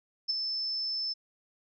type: tone with ADSR envelope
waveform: sine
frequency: 5270 Hz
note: E8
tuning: 1 cent flat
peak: -24 dBFS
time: 0.28-1.14 s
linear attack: 20 ms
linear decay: 18 ms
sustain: -6 dB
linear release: 20 ms
effects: none